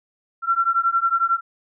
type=beating tone pair; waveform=sine; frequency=1354 / 1365 Hz; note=E6 / F6; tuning=+46 / -40 cents; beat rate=11 Hz; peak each=-20 / -20 dBFS; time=0.42-1.41 s; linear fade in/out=50 ms; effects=none